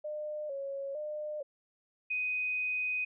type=tone with vibrato; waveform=sine; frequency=577 Hz; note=D5; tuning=31 cents flat; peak=-35 dBFS; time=0.04-1.43 s; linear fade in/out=10 ms; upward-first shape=square; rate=1.1 Hz; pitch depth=78 cents each way
type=tone; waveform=sine; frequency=2500 Hz; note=D#7; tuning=8 cents sharp; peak=-30 dBFS; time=2.1-3.05 s; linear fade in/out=10 ms
effects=none